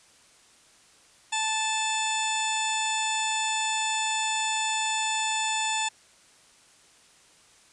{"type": "harmonic tone with a mistuned harmonic", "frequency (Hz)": 876, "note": "A5", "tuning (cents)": -8, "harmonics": [1, 2, 3, 4, 5, 6, 8, 9, 10], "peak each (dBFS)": [-29, -36, -32, -32, -42, -42, -33, -39, -40], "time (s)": [1.32, 5.89], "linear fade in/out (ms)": 10, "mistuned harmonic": 4, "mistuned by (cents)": 15, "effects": ["white hiss -57 dBFS RMS until 7.72 s", "resampled to 22050 Hz"]}